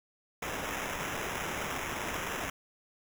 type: noise with sample-and-hold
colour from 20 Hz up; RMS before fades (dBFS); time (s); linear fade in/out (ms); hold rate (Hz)
white; -36; 0.42-2.5; 5; 4410
effects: none